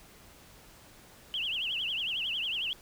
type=tone with vibrato; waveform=sine; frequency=2960 Hz; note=F#7; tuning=in tune; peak=-30 dBFS; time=1.34-2.73 s; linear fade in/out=0 ms; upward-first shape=triangle; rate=11 Hz; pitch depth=230 cents each way; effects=pink hiss -55 dBFS RMS until 2.81 s